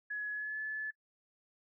sine tone with pitch glide, 1689 to 1728.5 Hz, G#6 to A6, +29 to -31 cents, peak -35 dBFS, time 0.1-0.91 s, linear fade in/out 10 ms, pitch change +40 cents, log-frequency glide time 0.32-0.59 s, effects noise-tail reverb RT60 0.1 s tail -22 dB re dry

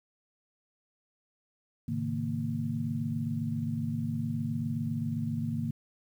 sine tone cluster, 108.5 / 136.5 / 155.9 / 230.7 Hz, A2 / C#3 / D#3 / A#3, -24 / -26 / +4 / -18 cents, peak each -36 / -37 / -35 / -33 dBFS, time 1.88-5.71 s, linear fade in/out 5 ms, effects 10-bit

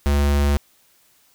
square tone, 71.5 Hz, D2, 46 cents flat, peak -16 dBFS, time 0.06-0.57 s, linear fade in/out 0 ms, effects white hiss -58 dBFS RMS until 1.34 s

